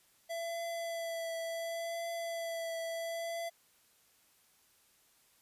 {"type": "tone with vibrato", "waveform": "square", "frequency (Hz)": 668, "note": "E5", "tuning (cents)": 23, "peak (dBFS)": -37, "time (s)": [0.29, 3.5], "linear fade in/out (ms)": 20, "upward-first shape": "triangle", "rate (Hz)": 0.7, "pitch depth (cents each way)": 21, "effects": ["white hiss -68 dBFS RMS until 5.41 s", "resampled to 32000 Hz"]}